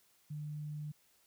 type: tone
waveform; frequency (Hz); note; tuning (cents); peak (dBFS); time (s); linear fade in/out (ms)
sine; 150; D3; +37; -39; 0.3-0.92; 10
effects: white hiss -70 dBFS RMS until 1.26 s